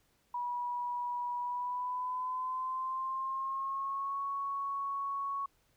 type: tone with pitch glide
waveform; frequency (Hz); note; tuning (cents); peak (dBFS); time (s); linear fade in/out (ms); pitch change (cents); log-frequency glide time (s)
sine; 972 to 1110.1; B5 to C#6; -28 to +2; -33; 0.34-5.46; 5; +230; 1.38-4.21
effects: pink hiss -72 dBFS RMS until 5.76 s